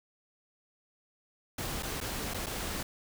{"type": "noise with dropouts", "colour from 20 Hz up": "pink", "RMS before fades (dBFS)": -36, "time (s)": [1.58, 2.83], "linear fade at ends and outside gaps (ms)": 5, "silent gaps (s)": [[1.826, 1.83], [2.004, 2.011], [2.338, 2.343], [2.462, 2.466]], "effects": []}